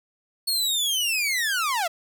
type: linear sweep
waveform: sawtooth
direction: down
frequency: 4390 to 632 Hz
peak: -19 dBFS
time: 0.47-1.88 s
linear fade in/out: 10 ms
effects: none